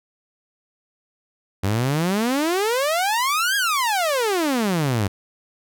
sawtooth exponential two-way sweep, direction up then down, 93 to 1666 to 93 Hz, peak -15 dBFS, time 1.63-5.08 s, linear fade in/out 10 ms, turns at 3.56 s, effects none

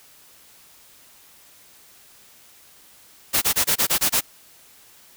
white noise bursts, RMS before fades -19 dBFS, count 8, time 3.33-4.21 s, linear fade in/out 20 ms, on 89 ms, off 24 ms, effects white hiss -51 dBFS RMS until 5.16 s

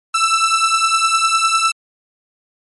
sawtooth beating tone pair, 1322 / 1331.9 Hz, E6 / E6, +5 / +17 cents, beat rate 9.9 Hz, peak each -12 / -12 dBFS, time 0.14-1.72 s, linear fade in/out 10 ms, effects MP3 48 kbps

